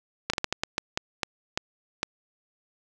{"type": "slowing click train", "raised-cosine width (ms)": 0.2, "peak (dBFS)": -8, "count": 11, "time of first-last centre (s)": [0.3, 2.031], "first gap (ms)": 35, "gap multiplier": 1.33, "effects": []}